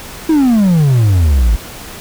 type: exponential sweep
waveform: triangle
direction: down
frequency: 329.6 to 50.8 Hz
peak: -5 dBFS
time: 0.29-1.56 s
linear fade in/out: 5 ms
effects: pink hiss -30 dBFS RMS until 2 s